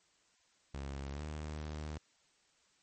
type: tone with pitch glide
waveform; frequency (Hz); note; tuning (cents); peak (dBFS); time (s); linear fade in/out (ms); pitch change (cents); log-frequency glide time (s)
sawtooth; 69 to 76.12; C#2 to D#2; -7 to -37; -36; 0.74-1.98; 5; +170; 1.11-1.23
effects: white hiss -71 dBFS RMS until 2.82 s + MP3 32 kbps